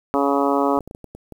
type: harmonic tone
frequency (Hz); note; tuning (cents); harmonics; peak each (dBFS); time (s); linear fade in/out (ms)
140.3; C#3; +21; 2 / 3 / 4 / 5 / 6 / 7 / 8 / 9; -21 / -23 / -24 / -25 / -26 / -26 / -27 / -28; 0.14-0.79; 0
type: clicks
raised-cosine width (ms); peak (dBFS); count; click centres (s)
2; -23; 8; 0.776 / 0.807 / 0.876 / 0.911 / 0.949 / 1.043 / 1.15 / 1.323
effects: 8-bit

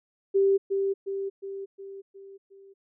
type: tone with echo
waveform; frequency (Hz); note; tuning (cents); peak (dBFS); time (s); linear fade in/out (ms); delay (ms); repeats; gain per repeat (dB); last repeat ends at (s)
sine; 392; G4; 0; -18; 0.34-0.58; 20; 360; 6; -5; 2.74
effects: none

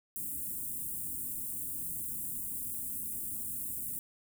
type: band-stop noise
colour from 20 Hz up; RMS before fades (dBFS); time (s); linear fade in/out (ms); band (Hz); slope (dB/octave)
white; -38; 0.16-3.99; 0; 320 to 8300; 48
effects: none

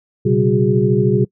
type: tone cluster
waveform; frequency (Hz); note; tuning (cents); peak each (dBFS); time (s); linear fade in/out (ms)
sine; 122.1 / 135.5 / 193.9 / 366.7 / 411.6; B2 / C#3 / G3 / F#4 / G#4; -19 / -39 / -19 / -15 / -16; -18; 0.25-1.25; 10
effects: noise-tail reverb RT60 0.1 s tail -23 dB re dry

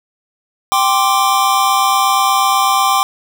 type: chord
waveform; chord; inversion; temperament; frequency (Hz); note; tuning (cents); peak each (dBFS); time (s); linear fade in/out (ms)
square; G suspended fourth; none; equal; 784 / 1046.5 / 1174.7; G5 / C6 / D6; 0 / 0 / 0; -16; 0.72-3.03; 0
effects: none

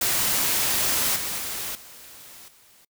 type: noise with level steps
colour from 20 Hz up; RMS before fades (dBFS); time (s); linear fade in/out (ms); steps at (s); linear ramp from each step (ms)
white; -23 / -29 / -31 / -45 / -55; 0.01-2.85; 5; 1.16 / 1.38 / 1.75 / 2.48; 2
effects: noise-tail reverb RT60 0.1 s tail -25 dB re dry

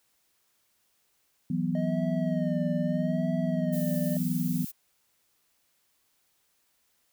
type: chord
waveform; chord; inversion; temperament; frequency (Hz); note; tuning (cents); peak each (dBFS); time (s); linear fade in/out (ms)
sine; E suspended second; none; just; 164.81 / 185.42 / 247.2; E3 / F#3 / B3; 0 / +4 / +2; -30; 1.5-4.65; 5
type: tone with vibrato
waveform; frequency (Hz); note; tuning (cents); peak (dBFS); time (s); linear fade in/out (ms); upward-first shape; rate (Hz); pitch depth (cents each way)
triangle; 622.3; D#5; 0; -31; 1.75-4.17; 2; sine; 0.78; 80
type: noise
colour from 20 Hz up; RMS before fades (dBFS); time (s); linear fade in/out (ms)
violet; -40; 3.72-4.72; 20
effects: white hiss -71 dBFS RMS until 7.12 s

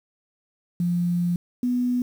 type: tone pair in turn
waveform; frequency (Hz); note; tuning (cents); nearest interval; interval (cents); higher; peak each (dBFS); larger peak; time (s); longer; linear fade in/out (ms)
sine; 174.61 / 246.9; F3 / B3; 0 / 0; tritone; 600; second; -20; neither; 0.8-1.36 / 1.63-2.02; first; 2
effects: 8-bit

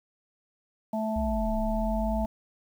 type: harmonic tone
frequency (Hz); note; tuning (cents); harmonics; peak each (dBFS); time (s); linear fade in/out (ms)
219; A3; -8; 1 / 3 / 4; -29 / -31 / -35; 0.93-2.26; 5
type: linear two-way sweep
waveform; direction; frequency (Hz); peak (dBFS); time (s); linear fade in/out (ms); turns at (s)
sine; down then up; 70.2 to 31.72 to 55.9; -29; 1.16-2.25; 0; 1.56
effects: 9-bit

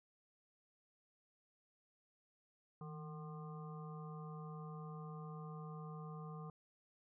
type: harmonic tone with a mistuned harmonic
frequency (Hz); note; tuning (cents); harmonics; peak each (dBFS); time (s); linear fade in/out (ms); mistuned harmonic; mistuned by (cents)
151.2; D#3; -49; 1 / 3 / 5 / 7 / 8; -47 / -56 / -59 / -58 / -58; 2.81-6.5; 2; 1; +87
effects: none

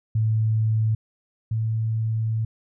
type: tone pair in turn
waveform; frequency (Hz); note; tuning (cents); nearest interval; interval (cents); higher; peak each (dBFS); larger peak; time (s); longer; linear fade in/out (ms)
sine; 110 / 111.34; A2 / A2; 0 / +21; unison; 21; second; -18 / -21; first; 0.15-0.95 / 1.51-2.45; second; 5
effects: none

